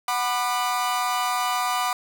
40% pulse chord, B minor, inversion second, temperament equal with one note detuned, 740 / 987.8 / 1202.8 Hz, F#5 / B5 / D6, 0 / 0 / +41 cents, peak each -26 dBFS, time 0.08-1.93 s, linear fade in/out 2 ms, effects none

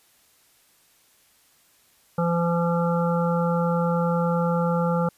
harmonic tone, 170.6 Hz, F3, 40 cents flat, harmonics 1 / 3 / 5 / 7 / 8, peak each -22 / -25 / -30 / -33 / -32 dBFS, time 2.18-5.09 s, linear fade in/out 5 ms, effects white hiss -60 dBFS RMS until 5.17 s + resampled to 32000 Hz

